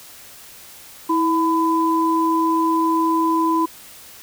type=tone pair together; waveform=sine; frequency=325.5 / 1004 Hz; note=E4 / B5; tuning=-22 / +28 cents; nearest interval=octave + minor sixth; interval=1950 cents; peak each=-18 dBFS; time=1.09-3.66 s; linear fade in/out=10 ms; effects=white hiss -42 dBFS RMS until 4.22 s